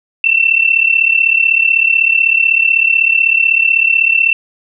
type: tone pair together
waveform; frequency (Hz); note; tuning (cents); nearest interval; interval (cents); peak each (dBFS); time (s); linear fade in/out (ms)
sine; 2670 / 2706; E7 / E7; +22 / +45; unison; 23; -11; 0.24-4.33; 2
effects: none